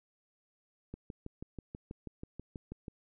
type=click train; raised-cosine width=3 ms; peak=-29 dBFS; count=13; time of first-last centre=0.94-2.882 s; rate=6.18 Hz; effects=none